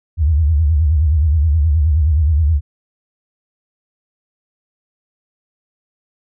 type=tone with vibrato; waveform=sine; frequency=76.8 Hz; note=D#2; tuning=22 cents flat; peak=-10 dBFS; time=0.17-2.61 s; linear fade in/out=50 ms; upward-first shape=sine; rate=9.5 Hz; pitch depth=160 cents each way; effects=none